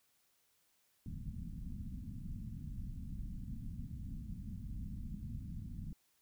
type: low-pass noise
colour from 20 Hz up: pink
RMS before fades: -44 dBFS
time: 1.06-5.93 s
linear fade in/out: 2 ms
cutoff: 240 Hz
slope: 48 dB/octave
effects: white hiss -75 dBFS RMS until 6.21 s